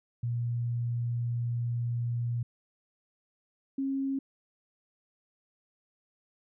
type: tone pair in turn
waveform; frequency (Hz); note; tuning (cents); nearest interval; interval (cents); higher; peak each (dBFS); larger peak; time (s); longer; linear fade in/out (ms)
sine; 119.1 / 271.3; A#2 / C#4; +38 / -37; octave + major second; 1425; second; -28; neither; 0.23-2.43 / 3.78-4.19; first; 5
effects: none